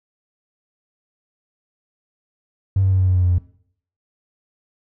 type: tone with pitch steps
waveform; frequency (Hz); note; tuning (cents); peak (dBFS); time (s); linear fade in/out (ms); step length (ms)
triangle; 96.7 / 95.48 / 94.27 / 93.08 / 91.91 / 90.75 / 89.6 / 88.47; G2 / G2 / F#2 / F#2 / F#2 / F#2 / F2 / F2; -23 / -45 / +33 / +11 / -11 / -33 / +45 / +23; -10; 2.76-3.384; 5; 78
effects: noise-tail reverb RT60 0.6 s tail -21 dB re dry + tanh soft clip ceiling -10 dBFS